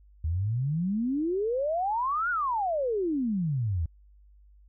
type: exponential two-way sweep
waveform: sine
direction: up then down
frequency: 75.5 to 1480 to 75.5 Hz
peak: -25 dBFS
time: 0.24-3.86 s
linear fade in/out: 5 ms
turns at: 2.3 s
effects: added 50 Hz sine -53 dBFS peak until 4.68 s